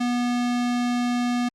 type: tone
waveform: square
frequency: 243.4 Hz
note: B3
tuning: 25 cents flat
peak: -22 dBFS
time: 0-1.49 s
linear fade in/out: 10 ms
effects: low-pass 7000 Hz 12 dB/octave + Opus 48 kbps